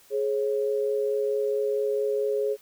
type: tone pair together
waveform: sine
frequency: 420 / 544.5 Hz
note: G#4 / C#5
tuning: +19 / -31 cents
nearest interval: major third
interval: 450 cents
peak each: -24 / -29 dBFS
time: 0.1-2.57 s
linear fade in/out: 50 ms
effects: white hiss -56 dBFS RMS until 2.61 s